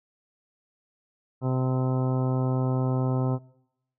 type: harmonic tone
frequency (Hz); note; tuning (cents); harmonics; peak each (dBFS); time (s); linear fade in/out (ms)
129.2; C3; -21; 1 / 2 / 3 / 4 / 5 / 6 / 7 / 8 / 10; -24 / -30 / -34 / -36 / -38 / -40 / -41 / -42 / -44; 1.41-3.39; 50
effects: noise-tail reverb RT60 0.8 s tail -21 dB re dry